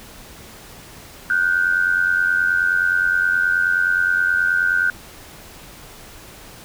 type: tone pair together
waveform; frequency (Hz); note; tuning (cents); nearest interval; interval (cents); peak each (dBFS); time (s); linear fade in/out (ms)
sine; 1448.5 / 1538; F#6 / G6; -37 / -33; minor second; 104; -18; 1.3-4.9; 2
effects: pink hiss -41 dBFS RMS until 6.64 s